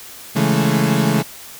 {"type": "chord", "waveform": "35% pulse", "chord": "A major seventh", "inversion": "first", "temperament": "equal", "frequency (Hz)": [138.59, 164.81, 207.7, 220], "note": ["C#3", "E3", "G#3", "A3"], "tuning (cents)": [0, 0, 0, 0], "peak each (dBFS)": -18, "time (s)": [0.35, 1.23], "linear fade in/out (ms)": 20, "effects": ["white hiss -37 dBFS RMS until 1.59 s"]}